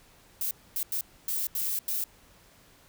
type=noise bursts at uneven times; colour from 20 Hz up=violet; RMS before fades=-30 dBFS; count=6; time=0.41-0.51 / 0.76-0.83 / 0.92-1.01 / 1.28-1.47 / 1.55-1.79 / 1.88-2.04 s; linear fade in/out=2 ms; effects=pink hiss -58 dBFS RMS until 2.88 s